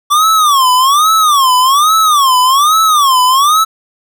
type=tone with vibrato; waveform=square; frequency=1144 Hz; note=D6; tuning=46 cents flat; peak=-7 dBFS; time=0.1-3.65 s; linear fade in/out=20 ms; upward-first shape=sine; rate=1.2 Hz; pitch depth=230 cents each way; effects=none